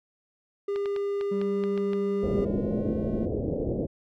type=tone; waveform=triangle; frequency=402.1 Hz; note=G4; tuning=44 cents sharp; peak=-24 dBFS; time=0.68-2.45 s; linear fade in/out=5 ms
type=clicks; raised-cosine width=0.3 ms; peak=-24 dBFS; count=8; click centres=0.76 / 0.858 / 0.963 / 1.211 / 1.415 / 1.638 / 1.777 / 1.933 s
type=tone with pitch glide; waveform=triangle; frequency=196 to 216.2 Hz; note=G3 to A3; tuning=0 to -30 cents; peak=-27 dBFS; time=1.31-3.26 s; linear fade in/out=10 ms; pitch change=+170 cents; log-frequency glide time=2.27-2.92 s
type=low-pass noise; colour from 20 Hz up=white; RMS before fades=-29 dBFS; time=2.22-3.87 s; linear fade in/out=20 ms; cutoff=560 Hz; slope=48 dB/octave
effects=none